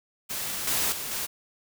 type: noise with level steps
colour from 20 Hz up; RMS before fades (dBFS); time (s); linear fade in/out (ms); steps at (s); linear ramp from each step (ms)
white; -32 / -26 / -34 / -31; 0.29-1.27; 20; 0.67 / 0.92 / 1.11; 5
effects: none